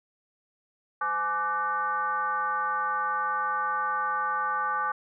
sine tone with frequency modulation, 1174.7 Hz, D6, in tune, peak -25 dBFS, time 1.01-4.92 s, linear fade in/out 5 ms, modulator 330 Hz, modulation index 1, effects none

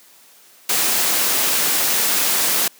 white noise, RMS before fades -18 dBFS, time 0.69-2.68 s, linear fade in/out 5 ms, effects white hiss -49 dBFS RMS until 2.79 s + high-pass 200 Hz 12 dB/octave

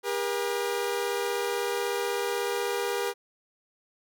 sawtooth tone pair together, 402.5 / 478.7 Hz, G4 / A#4, +46 / +46 cents, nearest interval minor third, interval 300 cents, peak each -26 dBFS, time 0.03-3.14 s, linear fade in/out 50 ms, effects none

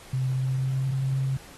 sine tone with pitch glide, 130.1 to 133.83 Hz, C3 to C3, -9 to +39 cents, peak -23 dBFS, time 0.13-1.37 s, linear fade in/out 5 ms, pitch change +48 cents, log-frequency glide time 0.33-0.99 s, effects pink hiss -48 dBFS RMS until 1.57 s + AAC 32 kbps

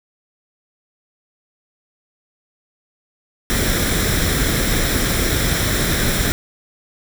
pink noise with comb filter, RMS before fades -18 dBFS, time 3.5-6.32 s, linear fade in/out 0 ms, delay 0.54 ms, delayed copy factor +0.55, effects none

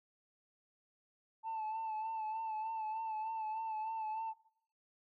sine tone with vibrato, 880 Hz, A5, in tune, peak -35 dBFS, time 1.43-4.34 s, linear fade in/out 50 ms, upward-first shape sine, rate 3.3 Hz, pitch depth 38 cents each way, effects noise-tail reverb RT60 0.6 s tail -19 dB re dry + tanh soft clip ceiling -35 dBFS

